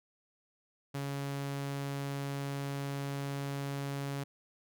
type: tone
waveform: sawtooth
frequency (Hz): 139.8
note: C#3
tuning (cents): +15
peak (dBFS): -31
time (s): 0.94-4.24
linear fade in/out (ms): 10
effects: none